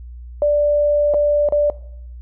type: tone with dropouts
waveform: sine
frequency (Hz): 587.3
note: D5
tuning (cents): 0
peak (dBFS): -12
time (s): 0.42-1.7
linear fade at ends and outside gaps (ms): 1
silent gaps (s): 1.138-1.143 / 1.488-1.523
effects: noise-tail reverb RT60 0.7 s tail -19 dB re dry + added 60 Hz sine -32 dBFS peak until 2.21 s